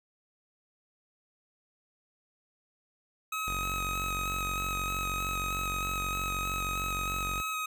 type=tone with vibrato; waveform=25% pulse; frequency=1270 Hz; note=D#6; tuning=35 cents sharp; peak=-28 dBFS; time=3.32-7.66 s; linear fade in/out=5 ms; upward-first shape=square; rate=3.2 Hz; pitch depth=11 cents each way
type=tone; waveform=sawtooth; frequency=46.43 Hz; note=F#1; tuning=7 cents sharp; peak=-32 dBFS; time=3.47-7.42 s; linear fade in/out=10 ms
effects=none